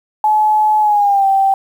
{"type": "tone with pitch glide", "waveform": "sine", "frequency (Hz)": [855, 779.5], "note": ["A5", "G5"], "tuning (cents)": [-50, -10], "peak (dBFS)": -9, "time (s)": [0.24, 1.54], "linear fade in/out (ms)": 2, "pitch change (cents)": -160, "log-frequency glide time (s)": [0.8, 1.26], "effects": ["7-bit"]}